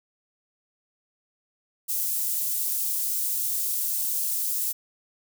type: high-pass noise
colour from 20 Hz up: white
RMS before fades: -27 dBFS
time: 1.88-4.73 s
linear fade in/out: 20 ms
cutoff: 8800 Hz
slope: 12 dB/octave
effects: none